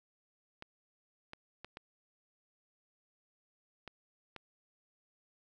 clicks, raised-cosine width 0.3 ms, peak -29 dBFS, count 6, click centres 0.624 / 1.334 / 1.646 / 1.771 / 3.877 / 4.363 s, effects none

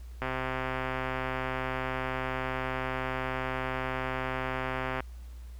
click train, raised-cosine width 0.5 ms, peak -17 dBFS, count 623, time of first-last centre 0.22-5.005 s, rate 130 Hz, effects added 60 Hz sine -41 dBFS peak until 5.59 s + pink hiss -61 dBFS RMS until 5.59 s

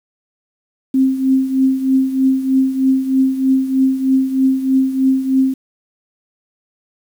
sine tone with tremolo, 264.4 Hz, C4, 18 cents sharp, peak -8 dBFS, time 0.94-5.54 s, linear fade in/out 5 ms, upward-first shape triangle, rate 3.2 Hz, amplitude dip 75%, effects 7-bit

